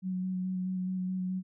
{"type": "tone with vibrato", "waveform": "sine", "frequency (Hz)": 185, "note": "F#3", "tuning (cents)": 0, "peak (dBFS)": -30, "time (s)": [0.02, 1.43], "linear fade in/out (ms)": 50, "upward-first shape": "square", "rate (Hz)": 4.7, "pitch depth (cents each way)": 13, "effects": []}